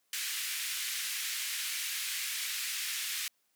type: band-pass noise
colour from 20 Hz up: pink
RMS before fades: -36 dBFS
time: 0.13-3.28 s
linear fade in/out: 2 ms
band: 1900 to 16000 Hz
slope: 24 dB/octave
effects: white hiss -75 dBFS RMS until 3.55 s + high-pass 150 Hz 12 dB/octave